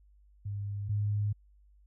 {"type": "tone pair in turn", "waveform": "sine", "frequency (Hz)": [101.4, 103.65], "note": ["G#2", "G#2"], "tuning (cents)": [-41, -3], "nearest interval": "unison", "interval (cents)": 38, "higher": "second", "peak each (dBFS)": [-33, -27], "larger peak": "second", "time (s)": [[0.45, 0.89], [0.89, 1.33]], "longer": "neither", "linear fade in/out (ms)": 10, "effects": ["added 50 Hz sine -58 dBFS peak until 1.86 s"]}